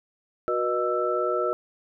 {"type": "tone cluster", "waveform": "sine", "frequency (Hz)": [367.3, 483.4, 615, 1324], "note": ["F#4", "B4", "D#5", "E6"], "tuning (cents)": [-13, -37, -20, 7], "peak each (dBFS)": -28, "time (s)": [0.48, 1.53], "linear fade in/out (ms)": 0, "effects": []}